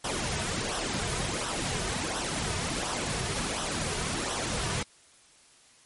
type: noise with flanger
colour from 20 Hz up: pink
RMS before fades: -31 dBFS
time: 0.04-4.83 s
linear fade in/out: 5 ms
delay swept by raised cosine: 0.43 to 3.73 ms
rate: 1.4 Hz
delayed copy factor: -0.6
effects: white hiss -58 dBFS RMS until 5.85 s + MP3 48 kbps